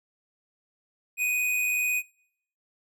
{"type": "tone with amplitude modulation", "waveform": "square", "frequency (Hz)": 2489, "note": "D#7", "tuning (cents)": 0, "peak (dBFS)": -23, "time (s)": [1.17, 2.03], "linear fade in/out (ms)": 50, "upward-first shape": "sine", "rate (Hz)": 102, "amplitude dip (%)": 30, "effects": ["noise-tail reverb RT60 0.7 s tail -24 dB re dry"]}